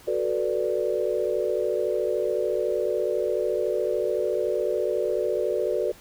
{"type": "chord", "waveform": "sine", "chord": "B minor seventh", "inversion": "second", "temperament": "equal", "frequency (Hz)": [370, 440, 493.9, 587.3], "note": ["F#4", "A4", "B4", "D5"], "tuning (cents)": [0, 0, 0, 0], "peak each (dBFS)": -28, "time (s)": [0.07, 5.92], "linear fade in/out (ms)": 10, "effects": ["pink hiss -50 dBFS RMS until 6 s"]}